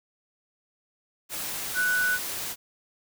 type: tone in noise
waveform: sine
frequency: 1485 Hz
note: F#6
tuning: 6 cents sharp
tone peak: -22 dBFS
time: 1.74-2.19 s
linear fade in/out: 50 ms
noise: white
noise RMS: -33 dBFS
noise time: 1.29-2.56 s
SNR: +8 dB
effects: none